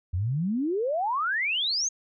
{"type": "exponential sweep", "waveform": "sine", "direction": "up", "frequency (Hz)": [82.41, 6650], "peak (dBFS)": -24, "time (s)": [0.13, 1.89], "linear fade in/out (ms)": 10, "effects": []}